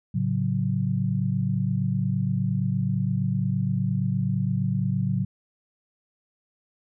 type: chord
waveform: sine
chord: F# minor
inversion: first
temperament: equal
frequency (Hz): 110 / 138.59 / 185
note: A2 / C#3 / F#3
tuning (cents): 0 / 0 / 0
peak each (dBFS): -27 / -26 / -26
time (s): 0.14-5.25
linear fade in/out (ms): 10
effects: none